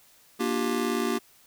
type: chord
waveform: square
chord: G minor seventh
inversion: first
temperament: just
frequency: 235.2 / 294 / 352.8 / 392 Hz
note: Bb3 / D4 / F4 / G4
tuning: +16 / +2 / +18 / 0 cents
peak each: -30 / -34 / -32 / -31 dBFS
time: 0.39-1.19 s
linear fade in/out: 20 ms
effects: white hiss -58 dBFS RMS until 1.46 s